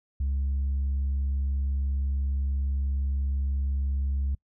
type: tone with tanh clipping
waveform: sine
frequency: 68.5 Hz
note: C#2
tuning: 20 cents flat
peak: -25 dBFS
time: 0.2-4.35 s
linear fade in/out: 5 ms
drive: 1 dB
effects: noise-tail reverb RT60 0.1 s tail -26 dB re dry